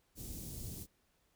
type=band-stop noise; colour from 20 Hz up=pink; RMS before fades=-45 dBFS; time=0.15-0.87 s; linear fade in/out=50 ms; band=270 to 7000 Hz; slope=12 dB/octave; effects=pink hiss -75 dBFS RMS until 1.35 s